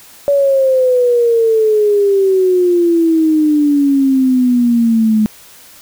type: exponential sweep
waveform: sine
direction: down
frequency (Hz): 571 to 212.9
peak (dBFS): -8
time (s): 0.28-5.26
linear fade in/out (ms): 0
effects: white hiss -40 dBFS RMS until 5.81 s